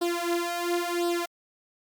sawtooth tone with flanger, 346.1 Hz, F4, 16 cents flat, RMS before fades -28 dBFS, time 0.01-1.26 s, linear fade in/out 10 ms, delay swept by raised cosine 0.22 to 4.22 ms, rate 0.95 Hz, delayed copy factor +0.9, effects Opus 48 kbps

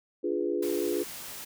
sine chord, D diminished seventh, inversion none, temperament equal, 293.7 / 349.2 / 415.3 / 493.9 Hz, D4 / F4 / Ab4 / Cb5, 0 / 0 / 0 / 0 cents, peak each -34 / -30 / -31 / -35 dBFS, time 0.23-1.04 s, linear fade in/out 20 ms
white noise, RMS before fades -41 dBFS, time 0.62-1.45 s, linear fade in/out 10 ms
effects none

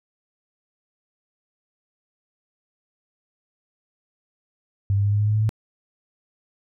sine tone with pitch steps, 99.4 / 100.73 / 102.08 / 103.44 / 104.83 / 106.23 / 107.65 / 109.09 Hz, G2 / G2 / G#2 / G#2 / G#2 / G#2 / A2 / A2, +25 / +48 / -29 / -6 / +17 / +40 / -37 / -14 cents, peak -17 dBFS, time 4.9-5.492 s, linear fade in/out 0 ms, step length 74 ms, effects none

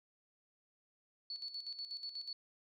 sine tone with tremolo, 4435 Hz, C#8, in tune, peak -40 dBFS, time 1.3-2.33 s, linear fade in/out 2 ms, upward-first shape square, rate 8.2 Hz, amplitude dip 65%, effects none

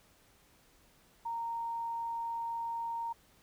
sine tone, 926 Hz, A#5, 12 cents flat, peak -34 dBFS, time 1.25-3.13 s, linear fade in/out 10 ms, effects pink hiss -65 dBFS RMS until 3.42 s

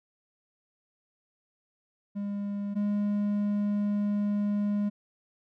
triangle tone pair in turn, 202.4 / 205.6 Hz, G#3 / G#3, -44 / -17 cents, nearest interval unison, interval 27 cents, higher second, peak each -28 / -23 dBFS, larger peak second, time 2.15-2.75 / 2.75-4.9 s, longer second, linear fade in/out 20 ms, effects none

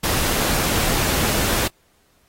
pink noise, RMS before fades -21 dBFS, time 0.03-1.68 s, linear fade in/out 10 ms, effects pink hiss -61 dBFS RMS until 2.28 s + AAC 48 kbps

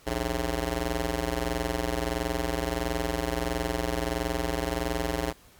10% pulse ring-modulated tone, 119.5 Hz, A#2, 43 cents sharp, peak -16 dBFS, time 0.06-5.33 s, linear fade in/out 20 ms, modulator 190 Hz, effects pink hiss -56 dBFS RMS until 5.59 s + Opus 48 kbps

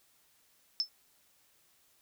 sine tone with exponential decay, 5274 Hz, E8, in tune, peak -23 dBFS, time 0.8-0.89 s, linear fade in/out 0 ms, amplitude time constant 19 ms, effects white hiss -68 dBFS RMS until 2.01 s

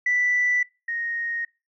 sine tone pair in turn, 1975.5 / 1864.6 Hz, B6 / A#6, 0 / 0 cents, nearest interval minor second, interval 100 cents, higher first, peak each -18 / -25 dBFS, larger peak first, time 0.06-0.63 / 0.88-1.45 s, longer neither, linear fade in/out 5 ms, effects noise-tail reverb RT60 0.3 s tail -24 dB re dry + tanh soft clip ceiling -14 dBFS

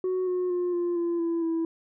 sine tone with pitch steps, 370 / 362.8 / 355.7 / 348.8 / 342 / 335.4 / 328.9 Hz, F#4 / F#4 / F4 / F4 / F4 / E4 / E4, 0 / -34 / +32 / -2 / -36 / +30 / -4 cents, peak -22 dBFS, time 0.04-1.65 s, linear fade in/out 2 ms, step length 230 ms, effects tanh soft clip ceiling -23 dBFS

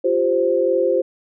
sine chord, F suspended second, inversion none, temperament equal, 349.2 / 392 / 523.3 Hz, F4 / G4 / C5, 0 / 0 / 0 cents, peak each -21 / -21 / -17 dBFS, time 0.04-1.02 s, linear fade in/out 10 ms, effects none

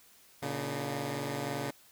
10% pulse tone cluster, 117.2 / 141 / 304.6 Hz, A#2 / C#3 / D#4, +10 / +30 / -37 cents, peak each -31 / -27 / -34 dBFS, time 0.42-1.71 s, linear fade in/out 10 ms, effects white hiss -60 dBFS RMS until 1.91 s

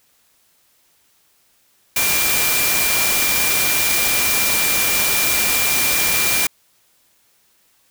sine tone in noise, 2379 Hz, D7, 22 cents sharp, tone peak -22 dBFS, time 1.96-6.47 s, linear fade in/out 5 ms, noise white, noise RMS -18 dBFS, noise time 1.96-6.47 s, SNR -7 dB, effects white hiss -59 dBFS RMS until 7.9 s

